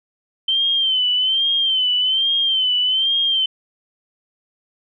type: tone with vibrato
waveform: sine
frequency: 3100 Hz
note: G7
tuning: 20 cents flat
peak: -15 dBFS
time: 0.48-3.46 s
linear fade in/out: 5 ms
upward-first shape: sine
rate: 1.2 Hz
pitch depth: 76 cents each way
effects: none